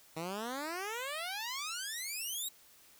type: exponential sweep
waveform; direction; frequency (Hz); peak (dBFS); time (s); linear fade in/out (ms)
10% pulse; up; 155.56 to 3900; -29; 0.16-2.49; 10
effects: white hiss -61 dBFS RMS until 2.99 s